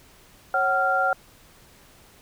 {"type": "tone cluster", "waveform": "sine", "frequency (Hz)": [547, 753, 1389], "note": ["C#5", "F#5", "F6"], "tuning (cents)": [-23, 30, -10], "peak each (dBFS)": [-27, -23, -22], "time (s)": [0.54, 1.13], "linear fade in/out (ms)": 2, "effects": ["pink hiss -53 dBFS RMS until 2.21 s"]}